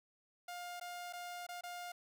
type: tone with dropouts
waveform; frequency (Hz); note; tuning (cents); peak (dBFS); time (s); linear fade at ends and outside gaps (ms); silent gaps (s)
sawtooth; 707; F5; +21; -40; 0.48-1.92; 5; 0.799-0.811 / 1.127-1.133 / 1.467-1.488 / 1.61-1.635
effects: none